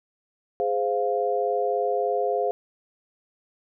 sine chord, F minor, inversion first, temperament equal with one note detuned, 415.3 / 518.7 / 698.5 Hz, Ab4 / C5 / F5, 0 / -15 / 0 cents, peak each -26 dBFS, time 0.6-2.51 s, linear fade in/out 0 ms, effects none

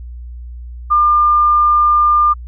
sine tone, 1200 Hz, D6, 37 cents sharp, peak -8 dBFS, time 0.9-2.34 s, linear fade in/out 20 ms, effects added 60 Hz sine -27 dBFS peak until 2.47 s

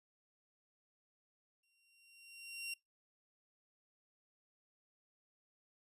sawtooth tone with exponential growth, 2753 Hz, F7, 25 cents flat, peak -36 dBFS, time 1.63-2.74 s, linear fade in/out 5 ms, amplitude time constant 240 ms, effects noise-tail reverb RT60 0.2 s tail -24 dB re dry + resampled to 32000 Hz

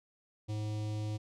square tone with notch filter, 106.6 Hz, G#2, 46 cents sharp, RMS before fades -36 dBFS, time 0.48-1.18 s, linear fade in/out 20 ms, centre 1500 Hz, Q 0.59, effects low-pass 7000 Hz 12 dB/octave

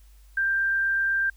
sine tone, 1582 Hz, G6, 15 cents sharp, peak -21 dBFS, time 0.37-1.3 s, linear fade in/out 5 ms, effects added 50 Hz sine -49 dBFS peak until 1.36 s + white hiss -63 dBFS RMS until 1.36 s

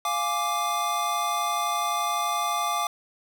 square chord, D diminished, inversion first, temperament equal, 698.5 / 830.6 / 1174.7 Hz, F5 / Ab5 / D6, 0 / 0 / 0 cents, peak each -31 / -32 / -27 dBFS, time 0.05-2.87 s, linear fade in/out 2 ms, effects none

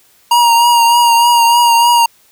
square tone with vibrato, 943 Hz, A#5, 20 cents sharp, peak -7 dBFS, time 0.31-2.06 s, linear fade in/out 5 ms, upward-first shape triangle, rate 3.3 Hz, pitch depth 34 cents each way, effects white hiss -50 dBFS RMS until 2.31 s

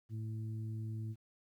harmonic tone, 110 Hz, A2, in tune, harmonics 1 / 2 / 3, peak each -38 / -50 / -53 dBFS, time 0.09-1.16 s, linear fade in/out 50 ms, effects 12-bit

